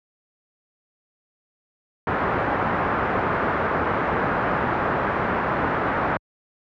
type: low-pass noise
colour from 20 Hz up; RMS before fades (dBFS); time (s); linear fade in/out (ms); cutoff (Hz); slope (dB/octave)
white; -23; 2.07-6.17; 2; 1500; 24
effects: high-pass 60 Hz 12 dB/octave